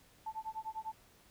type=tone with tremolo; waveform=sine; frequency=880 Hz; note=A5; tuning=in tune; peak=-36 dBFS; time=0.26-0.92 s; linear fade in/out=5 ms; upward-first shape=sine; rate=10 Hz; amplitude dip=100%; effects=pink hiss -64 dBFS RMS until 1.3 s